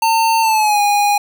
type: tone with pitch glide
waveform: square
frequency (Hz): 900 to 820.6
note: A5 to G#5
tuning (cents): +39 to -21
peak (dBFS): -12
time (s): 0.02-1.18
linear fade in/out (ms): 5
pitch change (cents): -160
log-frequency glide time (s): 0.42-0.8
effects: none